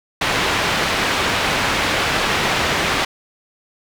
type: low-pass noise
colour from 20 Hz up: white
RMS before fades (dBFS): -19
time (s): 0.21-3.05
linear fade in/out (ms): 5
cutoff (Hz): 2700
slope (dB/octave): 12
effects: none